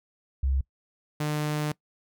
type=tone pair in turn; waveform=sine / sawtooth; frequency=67 / 150.41 Hz; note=C2 / D3; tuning=+42 / +42 cents; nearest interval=octave + major second; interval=1400 cents; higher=second; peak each=-22 dBFS; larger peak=neither; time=0.43-0.61 / 1.2-1.72 s; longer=second; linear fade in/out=5 ms; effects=noise-tail reverb RT60 0.1 s tail -22 dB re dry